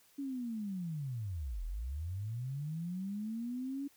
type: linear two-way sweep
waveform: sine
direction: down then up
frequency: 284.3 to 38.49 to 284.3 Hz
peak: -36 dBFS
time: 0.18-3.88 s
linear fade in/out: 10 ms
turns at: 1.64 s
effects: white hiss -66 dBFS RMS until 3.96 s